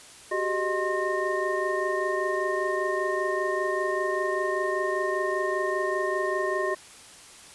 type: tone cluster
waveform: sine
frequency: 376 / 401.1 / 618 / 1062 / 1836 Hz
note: F#4 / G4 / D#5 / C6 / A#6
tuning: +28 / +40 / -12 / +25 / -27 cents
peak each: -29 / -33 / -30 / -31 / -32 dBFS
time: 0.31-6.75 s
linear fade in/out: 10 ms
effects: white hiss -48 dBFS RMS until 7.54 s + resampled to 24000 Hz